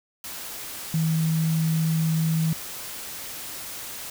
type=tone in noise; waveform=sine; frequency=160.6 Hz; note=E3; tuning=45 cents flat; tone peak=-20 dBFS; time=0.94-2.53 s; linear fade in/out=2 ms; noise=white; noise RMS=-36 dBFS; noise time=0.24-4.1 s; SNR=+13 dB; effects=none